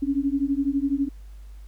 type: beating tone pair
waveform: sine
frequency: 272.4 / 284.4 Hz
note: C#4 / C#4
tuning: -30 / +45 cents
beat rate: 12 Hz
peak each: -24 dBFS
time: 0.02-1.09 s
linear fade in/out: 10 ms
effects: added 50 Hz sine -39 dBFS peak until 1.67 s + pink hiss -61 dBFS RMS until 1.67 s